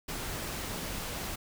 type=noise; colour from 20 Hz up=pink; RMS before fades=-37 dBFS; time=0.08-1.36 s; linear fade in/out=10 ms; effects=none